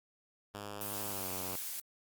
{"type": "tone with pitch glide", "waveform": "5% pulse", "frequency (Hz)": [102.7, 92.56], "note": ["G#2", "F#2"], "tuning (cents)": [-19, 1], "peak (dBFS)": -30, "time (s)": [0.54, 1.56], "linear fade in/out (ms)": 5, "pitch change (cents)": -180, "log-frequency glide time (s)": [1.05, 1.27]}
{"type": "noise", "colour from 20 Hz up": "blue", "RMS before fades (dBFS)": -40, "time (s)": [0.81, 1.8], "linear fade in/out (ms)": 2}
{"effects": ["Opus 32 kbps"]}